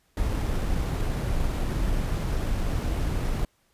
brown noise with sample-and-hold, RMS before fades -26 dBFS, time 0.17-3.45 s, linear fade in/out 2 ms, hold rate 11025 Hz, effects pink hiss -67 dBFS RMS until 3.73 s + resampled to 32000 Hz

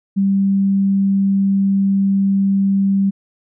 sine tone, 196 Hz, G3, in tune, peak -12 dBFS, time 0.16-3.11 s, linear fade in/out 20 ms, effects none

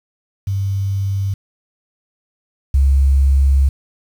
sine tone pair in turn, 98 / 68.3 Hz, G2 / C#2, 0 / -25 cents, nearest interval tritone, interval 625 cents, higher first, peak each -16 / -9 dBFS, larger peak second, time 0.47-1.34 / 2.74-3.69 s, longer second, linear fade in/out 5 ms, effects 7-bit

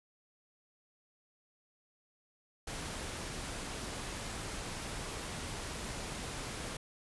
pink noise, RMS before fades -41 dBFS, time 2.67-6.77 s, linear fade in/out 5 ms, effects resampled to 24000 Hz

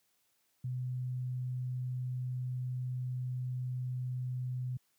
sine tone, 126.3 Hz, B2, 39 cents sharp, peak -33 dBFS, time 0.64-4.77 s, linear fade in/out 5 ms, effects white hiss -75 dBFS RMS until 4.98 s + high-pass 80 Hz 12 dB/octave

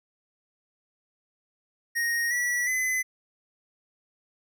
square tone with pitch steps, 1868 / 1945.1 / 2025 Hz, A#6 / B6 / B6, +3 / -27 / +43 cents, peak -25 dBFS, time 1.95-3.03 s, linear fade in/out 20 ms, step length 360 ms, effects none

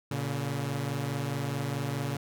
sawtooth tone pair together, 116.54 / 141.26 Hz, A#2 / C#3, 0 / +33 cents, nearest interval minor third, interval 333 cents, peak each -30 / -28 dBFS, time 0.11-2.17 s, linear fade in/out 5 ms, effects none

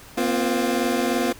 25% pulse chord, Bb suspended second, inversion none, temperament equal with one note detuned, 238.5 / 261.6 / 349.2 Hz, Bb3 / C4 / F4, +40 / 0 / 0 cents, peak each -21 dBFS, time 0.17-1.33 s, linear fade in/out 10 ms, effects pink hiss -45 dBFS RMS until 1.39 s

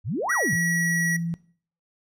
sine exponential two-way sweep, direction up then down, 82.41 to 1661.2 to 82.41 Hz, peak -24 dBFS, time 0.04-0.57 s, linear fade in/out 50 ms, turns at 0.33 s
square tone, 1924 Hz, B6, 46 cents flat, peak -23 dBFS, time 0.29-1.17 s, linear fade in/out 10 ms
sine tone with pitch glide, 170 to 168.14 Hz, F3 to E3, -46 to +35 cents, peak -25 dBFS, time 0.53-1.34 s, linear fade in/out 0 ms, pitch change -19 cents, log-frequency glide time 0.69-1.13 s
effects noise-tail reverb RT60 0.5 s tail -20 dB re dry + low-pass 12000 Hz 12 dB/octave

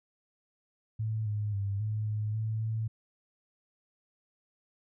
sine tone with pitch steps, 109.7 / 104.9 / 99.6 / 107.4 / 106.6 / 110 / 111 Hz, A2 / G#2 / G2 / A2 / G#2 / A2 / A2, -5 / +18 / +28 / -41 / +46 / 0 / +16 cents, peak -29 dBFS, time 0.99-2.88 s, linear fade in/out 10 ms, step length 270 ms, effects none

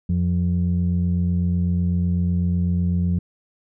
sine tone pair together, 88 / 176 Hz, F2 / F3, +14 / +14 cents, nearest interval octave, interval 1200 cents, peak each -19 dBFS, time 0.09-3.19 s, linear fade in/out 5 ms, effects tanh soft clip ceiling -13 dBFS

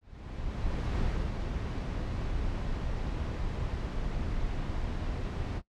brown noise with ADSR envelope, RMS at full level -29 dBFS, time 0.01-5.62 s, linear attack 1000 ms, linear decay 290 ms, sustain -4 dB, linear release 50 ms, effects noise-tail reverb RT60 0.1 s tail -18 dB re dry + low-pass 5000 Hz 12 dB/octave

